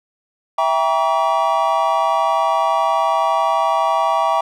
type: chord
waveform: triangle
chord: E diminished seventh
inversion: none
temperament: just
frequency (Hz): 659.3 / 791.1 / 949.3 / 1139.2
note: E5 / G5 / Bb5 / Db6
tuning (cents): 0 / +16 / +31 / +47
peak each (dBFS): -18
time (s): 0.58-4.41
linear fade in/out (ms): 5
effects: none